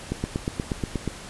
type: click train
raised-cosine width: 3 ms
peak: -12 dBFS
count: 9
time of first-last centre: 0.12-1.077 s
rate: 8.36 Hz
effects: pink hiss -40 dBFS RMS until 1.29 s + resampled to 24000 Hz